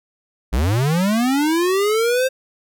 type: linear sweep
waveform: square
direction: up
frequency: 51.4 to 530 Hz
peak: -16 dBFS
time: 0.52-2.29 s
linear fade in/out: 20 ms
effects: none